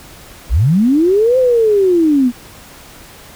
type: linear two-way sweep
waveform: sine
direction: up then down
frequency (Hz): 40.28 to 523.3 to 234.8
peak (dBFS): -8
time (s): 0.49-2.32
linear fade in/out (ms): 50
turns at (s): 1.38
effects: pink hiss -38 dBFS RMS until 3.35 s